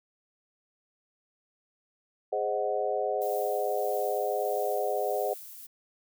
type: chord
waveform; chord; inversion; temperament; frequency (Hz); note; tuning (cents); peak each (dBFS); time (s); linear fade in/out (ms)
sine; Ab dominant seventh; none; equal; 415.3 / 523.3 / 622.3 / 740; Ab4 / C5 / Eb5 / Gb5; 0 / 0 / 0 / 0; -32; 2.32-5.34; 10
type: noise with tremolo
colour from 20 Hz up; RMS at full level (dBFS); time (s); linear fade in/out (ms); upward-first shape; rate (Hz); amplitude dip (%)
violet; -43; 3.21-5.67; 10; sine; 1.6; 30
effects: none